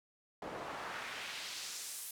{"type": "noise with band-pass filter sweep", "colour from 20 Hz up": "pink", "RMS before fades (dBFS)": -44, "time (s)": [0.42, 2.11], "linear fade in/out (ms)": 2, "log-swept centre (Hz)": [550, 12000], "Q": 1.1, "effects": []}